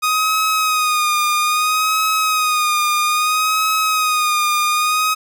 sawtooth tone with vibrato, 1244.5 Hz, D#6, in tune, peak -11 dBFS, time 0.02-5.15 s, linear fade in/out 20 ms, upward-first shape sine, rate 0.61 Hz, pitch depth 47 cents each way, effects none

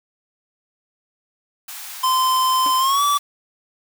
white high-pass noise, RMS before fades -34 dBFS, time 1.68-3.19 s, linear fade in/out 5 ms, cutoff 690 Hz, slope 96 dB/octave
square tone with pitch glide, 1033 to 1152.8 Hz, C6 to D6, -22 to -33 cents, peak -16 dBFS, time 2.03-3.18 s, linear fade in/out 10 ms, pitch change +189 cents, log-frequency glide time 2.78-3.03 s
sawtooth tone with exponential decay, 286.6 Hz, D4, 42 cents flat, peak -24 dBFS, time 2.66-2.76 s, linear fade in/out 0 ms, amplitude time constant 21 ms
effects none

